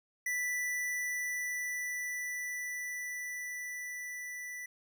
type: tone with level ramp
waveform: square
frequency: 1975.5 Hz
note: B6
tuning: in tune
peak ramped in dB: -32 to -41 dBFS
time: 0.26-4.66 s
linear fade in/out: 5 ms
effects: none